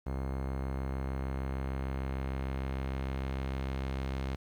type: tone with low-pass filter sweep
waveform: sawtooth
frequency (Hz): 66.6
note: C2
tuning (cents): +31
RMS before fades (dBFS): -35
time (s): 0.06-4.36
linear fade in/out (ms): 10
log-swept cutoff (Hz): 1200 to 4400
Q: 0.82
effects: 10-bit